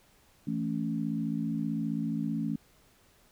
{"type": "chord", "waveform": "sine", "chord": "A major", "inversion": "second", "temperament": "equal with one note detuned", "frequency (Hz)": [164.81, 220, 278.6], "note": ["E3", "A3", "C#4"], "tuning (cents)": [0, 0, 9], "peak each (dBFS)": [-34, -32, -34], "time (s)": [0.47, 2.56], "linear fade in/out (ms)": 5, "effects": ["pink hiss -63 dBFS RMS until 3.31 s"]}